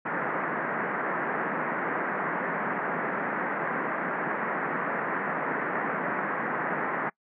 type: band-pass noise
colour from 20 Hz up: white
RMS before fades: -30 dBFS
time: 0.05-7.1 s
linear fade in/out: 10 ms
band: 150 to 1900 Hz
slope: 48 dB/octave
effects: noise-tail reverb RT60 0.1 s tail -25 dB re dry